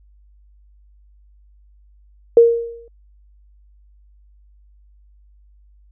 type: tone with exponential decay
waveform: sine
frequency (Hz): 466.2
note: A#4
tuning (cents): 0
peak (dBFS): -3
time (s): 2.37-2.88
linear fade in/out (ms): 2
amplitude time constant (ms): 110
effects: added 50 Hz sine -48 dBFS peak until 5.91 s